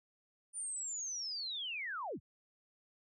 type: linear sweep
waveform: sine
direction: down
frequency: 9330 to 45.87 Hz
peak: -38 dBFS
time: 0.53-2.2 s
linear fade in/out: 50 ms
effects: none